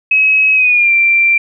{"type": "tone with pitch glide", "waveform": "sine", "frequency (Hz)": [2558, 2359], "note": ["D#7", "D7"], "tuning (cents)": [47, 7], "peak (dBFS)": -7, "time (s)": [0.11, 1.38], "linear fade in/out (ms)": 5, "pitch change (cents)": -140, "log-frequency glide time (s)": [0.54, 0.92], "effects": []}